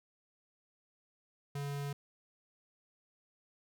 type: tone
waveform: square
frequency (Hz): 142.1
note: C#3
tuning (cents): +43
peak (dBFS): -37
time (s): 1.55-1.93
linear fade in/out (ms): 5
effects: none